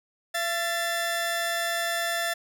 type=tone pair together; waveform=sawtooth; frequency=677.4 / 1760 Hz; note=E5 / A6; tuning=+47 / 0 cents; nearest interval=octave + perfect fourth; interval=1653 cents; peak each=-25 dBFS; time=0.34-2.34 s; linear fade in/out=10 ms; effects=none